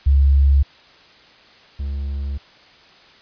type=tone pair in turn; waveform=sine / triangle; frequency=69.3 / 69.7 Hz; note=C#2 / C#2; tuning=0 / +10 cents; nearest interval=unison; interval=10 cents; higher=second; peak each=-10 / -20 dBFS; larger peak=first; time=0.06-0.63 / 1.79-2.38 s; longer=second; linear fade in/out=10 ms; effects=white hiss -48 dBFS RMS until 3.21 s + resampled to 11025 Hz